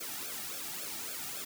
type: noise with flanger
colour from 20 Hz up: white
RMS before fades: -40 dBFS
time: 0-1.45 s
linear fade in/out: 10 ms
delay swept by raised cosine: 1 to 2 ms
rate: 3.6 Hz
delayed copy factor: -0.9
effects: none